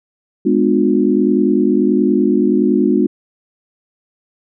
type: chord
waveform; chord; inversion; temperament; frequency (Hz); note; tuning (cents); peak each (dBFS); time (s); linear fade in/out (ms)
sine; G# diminished seventh; none; just; 207.7 / 249.2 / 299 / 358.8; G#3 / B3 / D4 / F4; 0 / +16 / +31 / +47; -16; 0.45-3.07; 10
effects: none